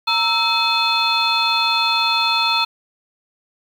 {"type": "tone cluster", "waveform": "sine", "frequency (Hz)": [923, 1323, 2559, 3509, 4223], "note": ["A#5", "E6", "D#7", "A7", "C8"], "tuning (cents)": [-17, 6, 48, -5, 15], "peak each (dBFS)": -21, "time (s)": [0.07, 2.65], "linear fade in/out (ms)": 10, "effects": ["tanh soft clip ceiling -6 dBFS", "7-bit"]}